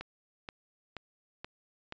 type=click train; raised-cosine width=0.3 ms; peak=-24 dBFS; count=5; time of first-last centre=0.01-1.924 s; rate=2.09 Hz; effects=resampled to 16000 Hz